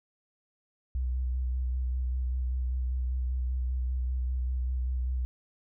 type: tone with vibrato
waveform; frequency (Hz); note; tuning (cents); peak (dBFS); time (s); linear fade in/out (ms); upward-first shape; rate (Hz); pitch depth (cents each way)
sine; 63; B1; +35; -27; 0.95-5.25; 0; square; 5.1; 20
effects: none